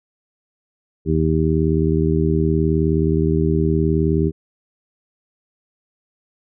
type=harmonic tone; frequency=79.2 Hz; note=D#2; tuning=31 cents sharp; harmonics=1 / 2 / 3 / 4 / 5; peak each=-21 / -19 / -24 / -22 / -21 dBFS; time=1.05-4.32 s; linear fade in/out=50 ms; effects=none